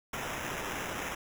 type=noise with sample-and-hold; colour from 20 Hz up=white; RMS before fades=-37 dBFS; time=0.13-1.15 s; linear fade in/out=5 ms; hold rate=4410 Hz; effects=none